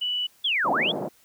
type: tone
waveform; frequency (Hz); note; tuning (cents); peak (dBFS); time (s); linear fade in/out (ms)
sine; 2960; F#7; 0; -24; 0.01-0.27; 10
type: linear two-way sweep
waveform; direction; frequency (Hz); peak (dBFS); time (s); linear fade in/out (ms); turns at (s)
sine; down then up; 3520 to 640 to 3520; -21; 0.44-0.92; 10; 0.71
type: band-pass noise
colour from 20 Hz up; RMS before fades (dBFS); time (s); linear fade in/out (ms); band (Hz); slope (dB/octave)
white; -30; 0.64-1.09; 20; 160 to 690; 24
effects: white hiss -59 dBFS RMS until 1.24 s